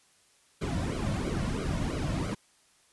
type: noise with flanger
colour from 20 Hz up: brown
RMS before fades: -31 dBFS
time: 0.61-2.35 s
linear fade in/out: 10 ms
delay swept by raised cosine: 1.1 to 2.5 ms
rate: 3 Hz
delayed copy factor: -0.95
effects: white hiss -64 dBFS RMS until 2.92 s + resampled to 24000 Hz

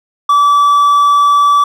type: tone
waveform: triangle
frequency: 1154 Hz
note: D6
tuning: 31 cents flat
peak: -4 dBFS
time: 0.29-1.64 s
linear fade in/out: 5 ms
effects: none

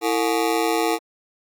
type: ring-modulated tone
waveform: 25% pulse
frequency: 392 Hz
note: G4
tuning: in tune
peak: -12 dBFS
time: 0.01-0.99 s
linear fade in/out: 50 ms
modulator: 60.5 Hz
effects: Opus 48 kbps

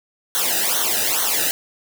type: noise with flanger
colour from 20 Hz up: white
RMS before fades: -20 dBFS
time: 0.35-1.51 s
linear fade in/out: 0 ms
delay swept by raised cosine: 0.4 to 0.93 ms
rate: 2.3 Hz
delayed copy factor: -1
effects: none

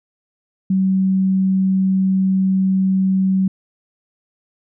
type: tone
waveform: sine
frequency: 190 Hz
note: F#3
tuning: 46 cents sharp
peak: -13 dBFS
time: 0.7-3.48 s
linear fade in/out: 5 ms
effects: none

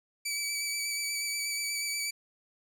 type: tone with vibrato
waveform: 15% pulse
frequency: 2298 Hz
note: D7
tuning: 38 cents flat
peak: -24 dBFS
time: 0.25-2.11 s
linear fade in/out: 10 ms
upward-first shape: square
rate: 8.3 Hz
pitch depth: 15 cents each way
effects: none

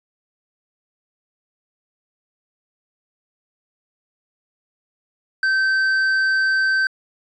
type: tone with hard clipping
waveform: sine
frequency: 1549 Hz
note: G6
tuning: 21 cents flat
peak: -17 dBFS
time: 5.43-6.87 s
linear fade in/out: 2 ms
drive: 5 dB
effects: resampled to 22050 Hz

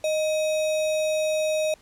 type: tone with sample-and-hold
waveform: sine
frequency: 620 Hz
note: D#5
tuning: 6 cents flat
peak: -21 dBFS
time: 0.04-1.74 s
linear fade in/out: 2 ms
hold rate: 3150 Hz
effects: pink hiss -56 dBFS RMS until 1.81 s + low-pass 10000 Hz 12 dB/octave

